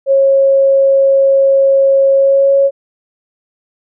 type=tone with pitch glide; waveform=sine; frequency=545 to 551.7 Hz; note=C#5 to C#5; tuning=-29 to -8 cents; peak=-6 dBFS; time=0.06-2.71 s; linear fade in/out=50 ms; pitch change=+21 cents; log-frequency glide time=2.13-2.53 s; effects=none